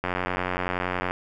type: click train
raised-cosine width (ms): 0.5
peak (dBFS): -11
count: 98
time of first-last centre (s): 0.04-1.109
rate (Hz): 90.7
effects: none